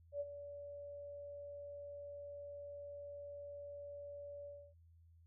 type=tone with ADSR envelope; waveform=sine; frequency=574 Hz; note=D5; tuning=40 cents flat; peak=-36 dBFS; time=0.12-4.74 s; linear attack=84 ms; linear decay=35 ms; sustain=-11 dB; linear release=280 ms; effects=added 83 Hz sine -62 dBFS peak until 5.26 s